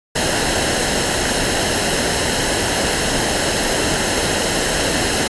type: noise with comb filter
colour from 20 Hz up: pink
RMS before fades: -18 dBFS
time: 0.15-5.28 s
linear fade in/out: 10 ms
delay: 0.85 ms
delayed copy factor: -0.55
effects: resampled to 24000 Hz